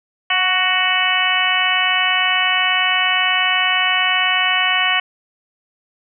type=harmonic tone with a mistuned harmonic; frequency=371.6 Hz; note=F#4; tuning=7 cents sharp; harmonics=2 / 3 / 4 / 5 / 6 / 7 / 8; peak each=-24 / -23 / -25 / -21 / -21 / -23 / -19 dBFS; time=0.3-5 s; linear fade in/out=5 ms; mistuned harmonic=2; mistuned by=-26 cents; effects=none